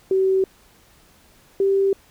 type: tone pair in turn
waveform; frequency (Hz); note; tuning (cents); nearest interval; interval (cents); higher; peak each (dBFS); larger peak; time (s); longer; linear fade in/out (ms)
sine; 381.3 / 391.3; G4 / G4; -48 / -3; unison; 45; second; -15; neither; 0.11-0.44 / 1.6-1.93; neither; 2
effects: pink hiss -54 dBFS RMS until 2.1 s

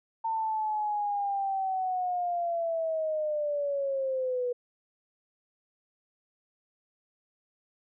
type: linear sweep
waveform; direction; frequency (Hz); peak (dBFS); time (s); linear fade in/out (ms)
sine; down; 902 to 486.3; -27; 0.24-4.53; 10
effects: none

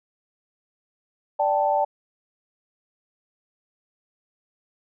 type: chord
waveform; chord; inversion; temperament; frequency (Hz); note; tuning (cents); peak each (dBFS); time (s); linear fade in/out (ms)
sine; D suspended fourth; none; equal with one note detuned; 587.3 / 780.4 / 880; D5 / G5 / A5; 0 / -8 / 0; -23; 1.39-1.85; 10
effects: none

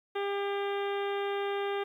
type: harmonic tone with a mistuned harmonic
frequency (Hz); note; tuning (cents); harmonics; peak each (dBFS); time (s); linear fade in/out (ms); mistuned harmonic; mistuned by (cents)
400.7; G4; +38; 1 / 2 / 3 / 4 / 5 / 6 / 7 / 8 / 9; -31 / -37 / -41 / -43 / -45 / -47 / -48 / -49 / -50; 0.15-1.84; 10; 6; -29
effects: 11-bit

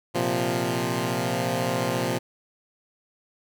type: chord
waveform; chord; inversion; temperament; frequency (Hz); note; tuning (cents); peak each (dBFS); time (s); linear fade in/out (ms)
10% pulse; Bb suspended second; none; equal; 116.54 / 130.81 / 174.61; Bb2 / C3 / F3; 0 / 0 / 0; -20; 0.14-2.19; 20
effects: none

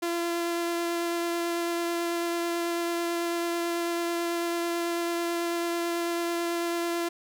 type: tone with vibrato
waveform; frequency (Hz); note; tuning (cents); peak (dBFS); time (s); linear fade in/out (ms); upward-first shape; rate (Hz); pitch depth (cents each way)
sawtooth; 341.4; F4; -39; -23; 0.02-7.09; 10; triangle; 9.1; 10
effects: none

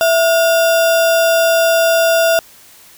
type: tone with sample-and-hold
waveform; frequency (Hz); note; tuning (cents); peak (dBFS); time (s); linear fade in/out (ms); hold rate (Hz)
sine; 662; E5; +7; -9; 0.01-2.39; 0; 2100
effects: white hiss -43 dBFS RMS until 2.97 s

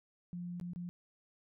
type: tone with dropouts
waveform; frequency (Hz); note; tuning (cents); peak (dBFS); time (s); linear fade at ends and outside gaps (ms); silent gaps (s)
sine; 175.7; F3; +11; -39; 0.33-0.89; 0; 0.599-0.612 / 0.734-0.76
effects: none

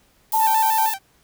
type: noise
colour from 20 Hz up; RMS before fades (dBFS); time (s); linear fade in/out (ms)
violet; -26; 0.32-0.94; 2
type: tone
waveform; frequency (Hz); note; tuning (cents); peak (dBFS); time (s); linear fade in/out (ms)
sine; 884; A5; +8; -16; 0.33-0.9; 10
type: tone with vibrato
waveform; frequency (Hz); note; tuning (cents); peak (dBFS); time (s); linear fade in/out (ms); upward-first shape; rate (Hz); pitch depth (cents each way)
sawtooth; 830; G#5; -1; -23; 0.39-0.99; 50; square; 6.4; 110
effects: pink hiss -59 dBFS RMS until 1.23 s

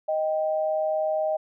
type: tone pair together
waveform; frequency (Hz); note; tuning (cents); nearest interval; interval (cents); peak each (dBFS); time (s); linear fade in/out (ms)
sine; 624 / 784; D#5 / G5; +5 / 0; major third; 395; -23 / -30; 0.08-1.37; 10
effects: none

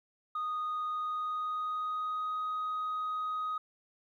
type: tone with pitch glide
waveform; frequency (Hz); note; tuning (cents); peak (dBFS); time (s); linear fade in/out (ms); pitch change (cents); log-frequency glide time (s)
sine; 1238 to 1253.1; D#6 to D#6; -9 to +12; -30; 0.35-3.58; 5; +21; 0.89-2.39
effects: tanh soft clip ceiling -30 dBFS + 12-bit

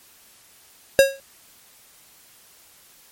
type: tone with exponential decay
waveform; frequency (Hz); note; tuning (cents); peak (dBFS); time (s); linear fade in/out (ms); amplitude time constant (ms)
square; 545; C#5; -29; -7; 0.99-1.2; 0; 45
effects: white hiss -52 dBFS RMS until 3.11 s + MP3 64 kbps

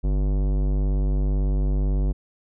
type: tone with tanh clipping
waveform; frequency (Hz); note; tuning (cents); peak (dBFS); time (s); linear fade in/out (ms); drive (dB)
sine; 49.02; G1; +1; -21; 0.03-2.13; 20; 18
effects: none

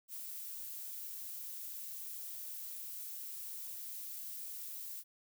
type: noise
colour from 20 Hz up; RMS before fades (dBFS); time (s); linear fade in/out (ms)
violet; -45; 0.08-5.04; 50
effects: none

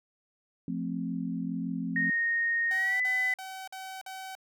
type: chord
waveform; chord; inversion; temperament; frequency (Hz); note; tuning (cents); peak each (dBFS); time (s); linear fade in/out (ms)
sine; F major; none; equal; 174.61 / 220 / 261.6; F3 / A3 / C4; 0 / 0 / 0; -34 / -36 / -34; 0.68-2.1; 2
type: tone with pitch glide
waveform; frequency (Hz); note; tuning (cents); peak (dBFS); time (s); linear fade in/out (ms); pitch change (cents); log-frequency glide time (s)
sine; 1857 to 2002; A#6 to B6; -7 to +23; -25; 1.96-3.34; 2; +130; 2.73-3.01
type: tone bursts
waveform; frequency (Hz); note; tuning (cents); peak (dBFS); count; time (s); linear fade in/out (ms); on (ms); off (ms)
sawtooth; 761; F#5; +48; -35; 5; 2.71-4.352; 2; 290; 48
effects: none

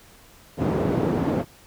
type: band-pass noise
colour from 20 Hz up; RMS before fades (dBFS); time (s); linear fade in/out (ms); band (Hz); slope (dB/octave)
white; -23; 0.57-1.45; 50; 110 to 360; 12
effects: pink hiss -51 dBFS RMS until 1.66 s

